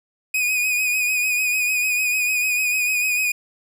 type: tone with vibrato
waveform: 45% pulse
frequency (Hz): 2489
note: D#7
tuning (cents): 0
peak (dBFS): -18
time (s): 0.34-3.32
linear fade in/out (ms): 5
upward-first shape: sine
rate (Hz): 6.7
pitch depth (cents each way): 38
effects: none